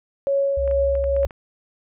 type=tone with tremolo; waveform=sine; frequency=554.4 Hz; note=C#5; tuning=in tune; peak=-16 dBFS; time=0.27-1.25 s; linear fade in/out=0 ms; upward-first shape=triangle; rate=2.3 Hz; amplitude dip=40%
type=tone; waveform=sine; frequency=65.41 Hz; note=C2; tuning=in tune; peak=-24 dBFS; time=0.57-1.27 s; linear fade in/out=5 ms
type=clicks; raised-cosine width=0.5 ms; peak=-25 dBFS; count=7; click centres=0.677 / 0.712 / 0.953 / 1.041 / 1.165 / 1.232 / 1.308 s
effects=none